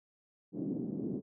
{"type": "band-pass noise", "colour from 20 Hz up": "pink", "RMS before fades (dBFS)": -37, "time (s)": [0.52, 1.22], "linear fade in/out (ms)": 50, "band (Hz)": [190, 330], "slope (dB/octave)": 24, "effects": []}